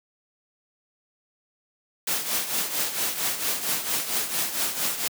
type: noise with tremolo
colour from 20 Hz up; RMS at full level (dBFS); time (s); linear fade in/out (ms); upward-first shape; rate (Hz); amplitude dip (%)
white; -24; 2.07-5.08; 5; triangle; 4.4; 70
effects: high-pass 150 Hz 12 dB/octave